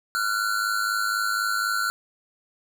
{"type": "tone pair together", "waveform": "square", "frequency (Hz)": [1376, 1480], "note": ["F6", "F#6"], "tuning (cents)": [-26, 0], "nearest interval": "minor second", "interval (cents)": 126, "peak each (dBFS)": [-26, -27], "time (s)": [0.15, 1.9], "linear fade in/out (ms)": 0, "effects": []}